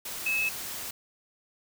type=tone in noise; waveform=sine; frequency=2594 Hz; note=E7; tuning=28 cents flat; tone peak=-25 dBFS; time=0.26-0.49 s; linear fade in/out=5 ms; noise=white; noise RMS=-37 dBFS; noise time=0.05-0.91 s; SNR=+9 dB; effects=none